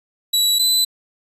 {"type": "tone pair in turn", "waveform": "sawtooth", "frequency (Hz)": [3921, 4008], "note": ["B7", "B7"], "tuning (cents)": [-13, 25], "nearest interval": "unison", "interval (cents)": 38, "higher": "second", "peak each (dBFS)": -11, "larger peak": "neither", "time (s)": [[0.33, 0.59], [0.59, 0.85]], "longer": "neither", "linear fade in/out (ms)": 10, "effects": ["resampled to 32000 Hz"]}